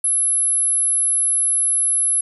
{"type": "tone", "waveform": "sine", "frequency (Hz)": 11000, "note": "F9", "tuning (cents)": -27, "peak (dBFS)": -15, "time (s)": [0.04, 2.21], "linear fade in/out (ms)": 5, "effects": []}